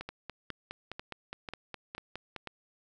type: two click trains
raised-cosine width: 0.3 ms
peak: -23 / -23 dBFS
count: 12 / 6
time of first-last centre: 0.09-2.363 / 0.01-2.473 s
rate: 4.84 / 2.03 Hz
effects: none